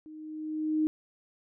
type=tone with level ramp; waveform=sine; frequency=310 Hz; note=D#4; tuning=6 cents flat; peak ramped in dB=-44 to -22 dBFS; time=0.06-0.87 s; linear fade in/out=0 ms; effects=none